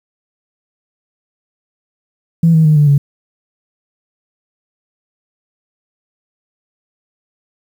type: tone with pitch steps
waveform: sine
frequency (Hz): 165.8 / 159.51 / 153.45 / 147.63 / 142.02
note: E3 / D#3 / D#3 / D3 / C#3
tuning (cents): +10 / +43 / -24 / +9 / +42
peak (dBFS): -5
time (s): 2.43-2.98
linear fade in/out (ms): 5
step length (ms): 110
effects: tanh soft clip ceiling -1 dBFS + 7-bit